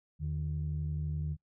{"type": "tone pair together", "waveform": "sine", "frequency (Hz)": [80.29, 152], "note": ["E2", "D#3"], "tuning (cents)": [-45, -40], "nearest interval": "major seventh", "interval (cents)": 1105, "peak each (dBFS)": [-34, -33], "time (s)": [0.19, 1.37], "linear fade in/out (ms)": 50, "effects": ["noise-tail reverb RT60 0.1 s tail -24 dB re dry", "tanh soft clip ceiling -26 dBFS"]}